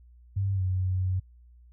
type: tone with pitch glide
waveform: sine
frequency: 98 to 92.77 Hz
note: G2 to F#2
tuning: 0 to +5 cents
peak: -24 dBFS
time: 0.36-1.2 s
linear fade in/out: 10 ms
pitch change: -95 cents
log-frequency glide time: 0.54-0.62 s
effects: added 60 Hz sine -51 dBFS peak until 1.72 s